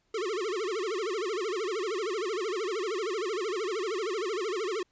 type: tone with vibrato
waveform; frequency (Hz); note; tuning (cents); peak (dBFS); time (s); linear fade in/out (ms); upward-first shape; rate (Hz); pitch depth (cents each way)
square; 402.4; G4; +45; -30; 0.14-4.83; 5; sine; 13; 230
effects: pink hiss -73 dBFS RMS until 4.91 s + resampled to 16000 Hz